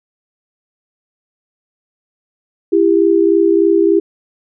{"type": "tone pair together", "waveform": "sine", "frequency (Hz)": [334.5, 397.8], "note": ["E4", "G4"], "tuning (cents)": [25, 25], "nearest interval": "minor third", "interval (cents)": 300, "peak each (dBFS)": -11, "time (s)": [2.72, 4], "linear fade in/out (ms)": 10, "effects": []}